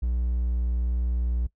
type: tone with vibrato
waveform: triangle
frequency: 60.1 Hz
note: B1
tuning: 46 cents flat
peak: -21 dBFS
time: 0.02-1.47 s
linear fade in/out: 10 ms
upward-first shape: triangle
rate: 1.2 Hz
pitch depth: 9 cents each way
effects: noise-tail reverb RT60 0.1 s tail -20 dB re dry